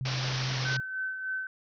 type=tone with vibrato; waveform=sine; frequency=129.8 Hz; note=C3; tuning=13 cents flat; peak=-30 dBFS; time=0.01-0.8 s; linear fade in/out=0 ms; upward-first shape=triangle; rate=4.6 Hz; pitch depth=16 cents each way
type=low-pass noise; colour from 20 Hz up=white; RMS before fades=-35 dBFS; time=0.05-0.77 s; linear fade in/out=5 ms; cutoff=5800 Hz; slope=96 dB/octave
type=tone with tremolo; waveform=sine; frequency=1528 Hz; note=G6; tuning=45 cents flat; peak=-29 dBFS; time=0.65-1.47 s; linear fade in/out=2 ms; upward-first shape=sine; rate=3.3 Hz; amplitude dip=50%
effects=none